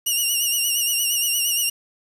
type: tone with vibrato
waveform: 10% pulse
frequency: 2852 Hz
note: F7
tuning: 36 cents sharp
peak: -11 dBFS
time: 0.06-1.7 s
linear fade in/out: 10 ms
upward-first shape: sine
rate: 8.6 Hz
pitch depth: 59 cents each way
effects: resampled to 32000 Hz + 7-bit